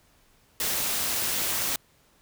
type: noise with amplitude modulation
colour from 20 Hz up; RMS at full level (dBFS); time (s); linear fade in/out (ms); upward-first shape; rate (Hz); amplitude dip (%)
white; -25; 0.6-1.76; 2; sine; 219; 55
effects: pink hiss -62 dBFS RMS until 2.21 s